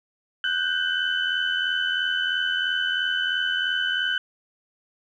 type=tone cluster; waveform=sine; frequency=1484 / 1567 / 3021 Hz; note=F#6 / G6 / F#7; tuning=+5 / -1 / +35 cents; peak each=-26 dBFS; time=0.44-4.18 s; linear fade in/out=2 ms; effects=tanh soft clip ceiling -12 dBFS